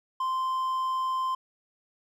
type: tone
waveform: triangle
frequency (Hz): 1041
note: C6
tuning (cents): -9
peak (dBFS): -24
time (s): 0.2-1.35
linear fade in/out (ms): 5
effects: none